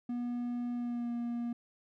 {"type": "tone with pitch glide", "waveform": "triangle", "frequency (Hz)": [242.1, 237.4], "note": ["B3", "A#3"], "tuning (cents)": [-34, 32], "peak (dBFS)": -31, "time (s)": [0.09, 1.53], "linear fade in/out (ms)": 5, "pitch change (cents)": -34, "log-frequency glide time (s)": [0.74, 1.11], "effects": []}